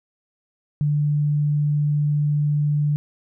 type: tone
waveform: sine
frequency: 147.6 Hz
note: D3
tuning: 9 cents sharp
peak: -17 dBFS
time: 0.81-2.96 s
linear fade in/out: 0 ms
effects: none